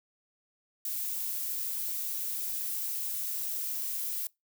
violet noise, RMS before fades -34 dBFS, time 0.85-4.27 s, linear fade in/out 2 ms, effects noise-tail reverb RT60 0.2 s tail -24 dB re dry

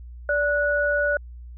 sine tone pair together, 582 / 1467.7 Hz, D5 / F#6, -16 / -14 cents, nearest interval octave + major third, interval 1602 cents, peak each -22 dBFS, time 0.29-1.17 s, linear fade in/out 2 ms, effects added 60 Hz sine -37 dBFS peak until 1.57 s

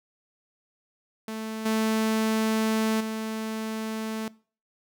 sawtooth tone with level steps, 220 Hz, A3, in tune, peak -28 / -19 / -26 dBFS, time 1.28-4.28 s, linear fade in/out 2 ms, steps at 1.65 / 3 s, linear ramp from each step 10 ms, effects noise-tail reverb RT60 0.4 s tail -21 dB re dry

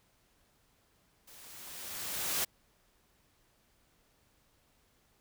white noise with level ramp, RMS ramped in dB -55 to -31 dBFS, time 1.27-2.45 s, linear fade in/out 10 ms, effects pink hiss -70 dBFS RMS until 5.2 s

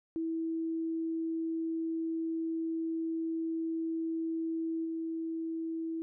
sine tone with level steps, 326.3 Hz, E4, 18 cents flat, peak -31 / -33 dBFS, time 0.16-6.02 s, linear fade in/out 0 ms, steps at 4.84 s, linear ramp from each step 20 ms, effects none

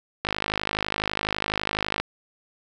click train, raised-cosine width 0.3 ms, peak -8 dBFS, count 92, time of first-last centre 0.25-2 s, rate 52 Hz, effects none

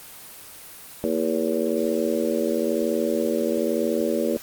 harmonic tone with a mistuned harmonic, 81 Hz, E2, 30 cents flat, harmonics 3 / 4 / 5 / 6 / 7, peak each -27 / -27 / -27 / -27 / -27 dBFS, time 1.04-4.37 s, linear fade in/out 0 ms, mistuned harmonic 3, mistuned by -88 cents, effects white hiss -42 dBFS RMS until 4.42 s + Opus 24 kbps

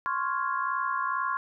sine chord, Db major seventh, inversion third, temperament equal, 1046.5 / 1108.7 / 1396.9 / 1661.2 Hz, C6 / Db6 / F6 / Ab6, 0 / 0 / 0 / 0 cents, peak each -30 / -31 / -33 / -36 dBFS, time 0.06-1.37 s, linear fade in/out 0 ms, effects none

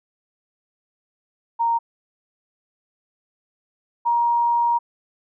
sine tone pair in turn, 929 / 944.1 Hz, A#5 / A#5, -6 / +22 cents, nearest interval unison, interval 28 cents, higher second, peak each -17 / -16 dBFS, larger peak second, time 1.59-1.79 / 4.05-4.79 s, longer second, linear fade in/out 20 ms, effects none

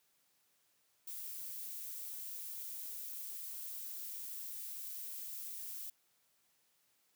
violet noise, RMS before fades -45 dBFS, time 1.07-5.9 s, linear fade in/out 5 ms, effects white hiss -75 dBFS RMS until 7.15 s + high-pass 80 Hz 12 dB/octave

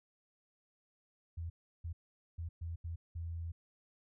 sine tone bursts at uneven times, 83.7 Hz, E2, 27 cents sharp, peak -38 dBFS, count 6, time 1.37-1.5 / 1.84-1.93 / 2.38-2.49 / 2.61-2.76 / 2.84-2.96 / 3.15-3.52 s, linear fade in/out 10 ms, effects none

